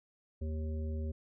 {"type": "harmonic tone", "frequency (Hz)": 78.1, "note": "D#2", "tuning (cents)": 7, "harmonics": [1, 3, 5, 7], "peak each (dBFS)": [-34, -44, -48, -51], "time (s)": [0.41, 1.12], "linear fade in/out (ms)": 10, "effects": []}